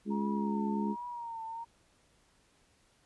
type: harmonic tone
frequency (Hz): 69.5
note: C#2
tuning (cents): +5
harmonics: 3 / 4 / 5 / 6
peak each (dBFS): -31 / -41 / -39 / -42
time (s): 0.05-0.96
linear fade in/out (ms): 50
type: tone with vibrato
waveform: sine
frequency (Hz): 932.3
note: A#5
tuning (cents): 0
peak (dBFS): -38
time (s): 0.1-1.65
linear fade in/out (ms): 20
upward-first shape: triangle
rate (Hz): 1.3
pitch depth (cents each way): 79
effects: pink hiss -68 dBFS RMS until 3.05 s + resampled to 24000 Hz